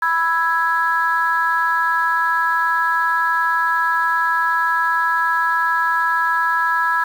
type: chord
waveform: sine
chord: E major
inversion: second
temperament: equal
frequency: 987.8 / 1318.5 / 1661.2 Hz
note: B5 / E6 / G#6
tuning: 0 / 0 / 0 cents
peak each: -19 / -20 / -18 dBFS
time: 0.02-7.04 s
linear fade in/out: 5 ms
effects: tanh soft clip ceiling -7 dBFS + 7-bit